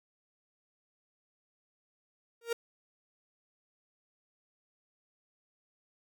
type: tone with exponential growth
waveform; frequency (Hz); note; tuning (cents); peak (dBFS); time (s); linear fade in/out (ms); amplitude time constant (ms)
45% pulse; 466.2; A#4; 0; -26; 2.41-2.53; 5; 25
effects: none